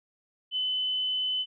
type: tone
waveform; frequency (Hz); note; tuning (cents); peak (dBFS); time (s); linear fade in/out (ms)
sine; 3023; F#7; +36; -26; 0.51-1.46; 50
effects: none